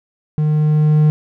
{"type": "tone with level ramp", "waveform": "triangle", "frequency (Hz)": 152.3, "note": "D#3", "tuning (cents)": -37, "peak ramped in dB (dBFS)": [-11, -6], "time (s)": [0.38, 1.1], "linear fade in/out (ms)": 0, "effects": []}